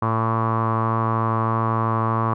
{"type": "tone with low-pass filter", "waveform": "sawtooth", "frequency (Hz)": 112.7, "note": "A2", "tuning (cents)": 42, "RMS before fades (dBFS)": -21, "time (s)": [0.02, 2.34], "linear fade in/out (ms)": 5, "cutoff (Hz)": 1100, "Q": 7.8, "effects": []}